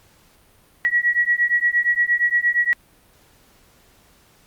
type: beating tone pair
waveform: sine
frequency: 1918 / 1926.6 Hz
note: A#6 / B6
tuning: +49 / -43 cents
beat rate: 8.6 Hz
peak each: -19 dBFS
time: 0.85-2.73 s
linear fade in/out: 0 ms
effects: pink hiss -55 dBFS RMS until 4.46 s + Opus 48 kbps